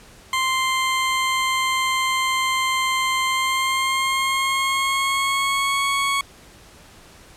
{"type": "tone with pitch glide", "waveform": "20% pulse", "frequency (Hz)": [1046.5, 1108.7], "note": ["C6", "C#6"], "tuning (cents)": [0, 0], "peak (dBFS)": -14, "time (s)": [0.33, 6.21], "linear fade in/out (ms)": 2, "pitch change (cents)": 100, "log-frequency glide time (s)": [3.25, 5.85], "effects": ["pink hiss -47 dBFS RMS until 7.36 s", "low-pass 11000 Hz 12 dB/octave"]}